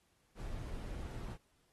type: noise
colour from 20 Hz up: brown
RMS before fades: -43 dBFS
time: 0.35-1.38 s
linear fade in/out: 50 ms
effects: pink hiss -75 dBFS RMS until 1.72 s + AAC 32 kbps